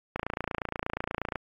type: click train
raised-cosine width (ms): 0.5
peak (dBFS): -15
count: 35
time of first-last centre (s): 0.16-1.357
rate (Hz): 28.4
effects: AAC 48 kbps